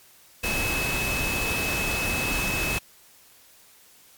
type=tone in noise; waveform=sine; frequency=2586 Hz; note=E7; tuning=34 cents flat; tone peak=-27 dBFS; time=0.43-2.79 s; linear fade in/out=10 ms; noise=pink; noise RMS=-28 dBFS; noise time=0.43-2.79 s; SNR=-2 dB; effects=white hiss -54 dBFS RMS until 4.17 s + MP3 96 kbps